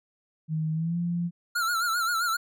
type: tone with pitch glide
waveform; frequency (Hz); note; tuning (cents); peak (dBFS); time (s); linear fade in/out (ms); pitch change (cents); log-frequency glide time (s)
sine; 157.4 to 172.64; D#3 to F3; +20 to -20; -25; 0.48-1.31; 50; +160; 0.73-0.97
type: tone with vibrato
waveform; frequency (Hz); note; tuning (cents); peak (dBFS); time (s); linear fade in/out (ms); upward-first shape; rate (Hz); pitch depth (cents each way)
square; 1381; F6; -20; -25; 1.55-2.37; 10; sine; 7.6; 85
effects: none